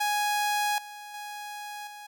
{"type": "tone with level steps", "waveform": "sawtooth", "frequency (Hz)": 830.6, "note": "G#5", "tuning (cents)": 0, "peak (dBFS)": [-21, -37, -33, -38], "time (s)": [0, 2.07], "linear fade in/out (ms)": 10, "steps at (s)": [0.78, 1.14, 1.87], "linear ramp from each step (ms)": 2, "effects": []}